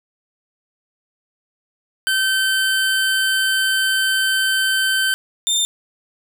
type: tone pair in turn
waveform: 25% pulse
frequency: 1544 / 3607 Hz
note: G6 / A7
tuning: -27 / +42 cents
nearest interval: octave + minor third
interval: 1469 cents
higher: second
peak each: -12 dBFS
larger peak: neither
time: 2.07-5.14 / 5.47-5.65 s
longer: first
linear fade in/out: 0 ms
effects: 9-bit